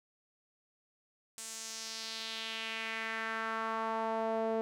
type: tone with band-pass filter sweep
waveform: sawtooth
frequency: 223.5 Hz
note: A3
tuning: 27 cents sharp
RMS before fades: -37 dBFS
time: 1.38-4.61 s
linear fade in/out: 0 ms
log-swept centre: 8200 to 540 Hz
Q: 2.3
effects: none